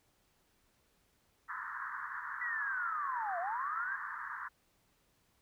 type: band-pass noise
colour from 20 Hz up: white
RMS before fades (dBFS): -42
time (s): 1.48-4.49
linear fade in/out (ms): 20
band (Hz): 960 to 1800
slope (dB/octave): 96
type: linear two-way sweep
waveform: sine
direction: down then up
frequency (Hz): 1982 to 667 to 1653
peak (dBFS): -35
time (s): 2.41-3.96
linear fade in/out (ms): 5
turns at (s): 3.39
effects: pink hiss -73 dBFS RMS until 5.41 s